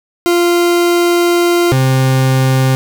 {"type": "tone pair in turn", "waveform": "40% pulse", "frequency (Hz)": [347.1, 131.6], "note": ["F4", "C3"], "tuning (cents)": [-11, 10], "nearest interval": "octave + perfect fourth", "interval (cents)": 1679, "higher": "first", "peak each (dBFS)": -8, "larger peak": "neither", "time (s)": [[0.26, 1.72], [1.72, 2.75]], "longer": "first", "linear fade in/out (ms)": 0, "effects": []}